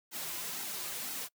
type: noise with flanger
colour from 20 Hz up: white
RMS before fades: -39 dBFS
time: 0.11-1.29 s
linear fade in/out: 50 ms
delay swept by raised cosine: 1.7 to 4.5 ms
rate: 2 Hz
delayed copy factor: -0.65
effects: noise-tail reverb RT60 0.1 s tail -24 dB re dry + high-pass 150 Hz 12 dB/octave